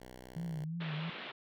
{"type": "tone", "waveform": "5% pulse", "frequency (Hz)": 62.8, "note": "B1", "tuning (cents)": 30, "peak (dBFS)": -38, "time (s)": [0, 0.65], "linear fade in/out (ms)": 5}
{"type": "tone with vibrato", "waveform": "sine", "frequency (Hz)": 160.9, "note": "E3", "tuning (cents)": -42, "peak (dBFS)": -36, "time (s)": [0.36, 1.1], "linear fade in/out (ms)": 5, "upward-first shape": "triangle", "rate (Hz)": 3, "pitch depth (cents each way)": 120}
{"type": "band-pass noise", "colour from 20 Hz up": "white", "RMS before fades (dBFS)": -45, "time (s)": [0.8, 1.32], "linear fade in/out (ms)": 10, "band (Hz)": [140, 3600], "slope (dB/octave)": 48}
{"effects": []}